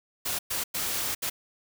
white noise bursts at uneven times, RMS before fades -30 dBFS, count 4, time 0.25-0.39 / 0.5-0.64 / 0.74-1.15 / 1.22-1.3 s, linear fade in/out 10 ms, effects none

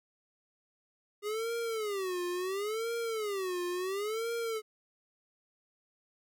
square tone with vibrato, 406 Hz, G#4, 39 cents flat, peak -33 dBFS, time 1.22-4.62 s, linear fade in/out 50 ms, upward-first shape sine, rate 0.72 Hz, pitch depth 240 cents each way, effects none

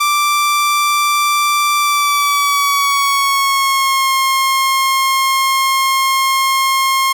sawtooth tone with pitch glide, 1174.7 to 1071 Hz, D6 to C6, 0 to +40 cents, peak -8 dBFS, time 0-7.13 s, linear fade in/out 10 ms, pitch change -160 cents, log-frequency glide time 1.78-4.12 s, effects none

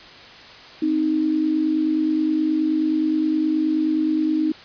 sine tone pair together, 261.6 / 311.1 Hz, C4 / D#4, 0 / 0 cents, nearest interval minor third, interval 300 cents, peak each -25 / -18 dBFS, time 0.82-4.52 s, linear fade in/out 5 ms, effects white hiss -42 dBFS RMS until 4.64 s + resampled to 11025 Hz

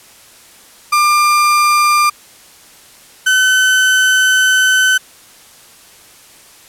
35% pulse tone pair in turn, 1195 / 1519.1 Hz, D6 / F#6, +30 / +45 cents, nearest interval major third, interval 415 cents, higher second, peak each -7 dBFS, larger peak neither, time 0.92-2.1 / 3.26-4.98 s, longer second, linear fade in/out 10 ms, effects white hiss -42 dBFS RMS until 6.68 s + low-pass 12000 Hz 12 dB/octave

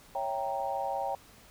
sine chord, C# diminished seventh, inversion none, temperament equal, 554.4 / 659.3 / 784 / 932.3 Hz, C#5 / E5 / G5 / Bb5, 0 / 0 / 0 / 0 cents, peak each -36 / -39 / -33 / -37 dBFS, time 0.15-1.15 s, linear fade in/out 2 ms, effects pink hiss -56 dBFS RMS until 1.5 s

